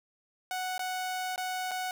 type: tone with dropouts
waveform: sawtooth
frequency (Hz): 740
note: F#5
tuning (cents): 0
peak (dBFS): -28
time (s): 0.51-1.91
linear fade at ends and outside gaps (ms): 1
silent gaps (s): 0.78-0.793 / 1.36-1.378 / 1.711-1.715
effects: none